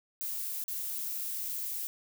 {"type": "noise with dropouts", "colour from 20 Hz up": "violet", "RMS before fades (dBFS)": -36, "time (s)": [0.21, 1.87], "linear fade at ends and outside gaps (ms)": 0, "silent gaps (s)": [0.639, 0.681], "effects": []}